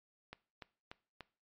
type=click train; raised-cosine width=0.3 ms; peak=-30 dBFS; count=4; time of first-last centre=0.33-1.207 s; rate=3.42 Hz; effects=noise-tail reverb RT60 0.4 s tail -20 dB re dry + MP3 48 kbps